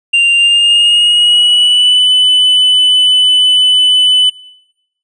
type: tone with pitch glide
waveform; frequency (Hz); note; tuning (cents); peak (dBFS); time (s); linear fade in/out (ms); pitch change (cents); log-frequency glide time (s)
triangle; 2785 to 3002; F7 to F#7; -5 to +24; -4; 0.13-4.3; 10; +129; 0.35-2.06
effects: noise-tail reverb RT60 0.9 s tail -23 dB re dry + resampled to 22050 Hz